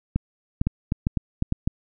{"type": "two click trains", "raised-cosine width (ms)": 5, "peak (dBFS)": [-9, -9], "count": [4, 5], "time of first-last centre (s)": [[0.16, 1.524], [0.67, 1.675]], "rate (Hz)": [2.2, 3.98], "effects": []}